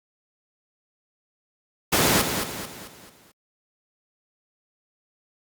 pink noise with echo, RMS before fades -19 dBFS, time 1.92-2.22 s, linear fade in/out 10 ms, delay 220 ms, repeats 5, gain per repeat -7 dB, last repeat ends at 3.32 s, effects high-pass 100 Hz 12 dB/octave + Opus 48 kbps

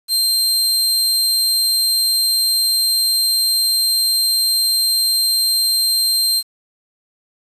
sawtooth tone, 4161 Hz, C8, 10 cents flat, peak -11 dBFS, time 0.08-6.43 s, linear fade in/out 50 ms, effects resampled to 32000 Hz + 7-bit

